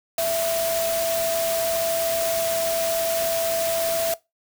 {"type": "tone in noise", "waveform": "sine", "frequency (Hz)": 664, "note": "E5", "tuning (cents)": 12, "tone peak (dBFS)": -21, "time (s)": [0.18, 4.14], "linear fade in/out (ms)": 2, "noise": "white", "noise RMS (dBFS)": -28, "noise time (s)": [0.18, 4.14], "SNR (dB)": 4, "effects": ["noise-tail reverb RT60 0.2 s tail -20 dB re dry"]}